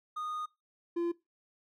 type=tone pair in turn; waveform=triangle; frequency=1233 / 342.6 Hz; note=D#6 / F4; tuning=-16 / -33 cents; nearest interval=octave + minor seventh; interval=2217 cents; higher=first; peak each=-33 / -27 dBFS; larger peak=second; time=0.16-0.46 / 0.96-1.12 s; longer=first; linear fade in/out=10 ms; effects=noise-tail reverb RT60 0.2 s tail -19 dB re dry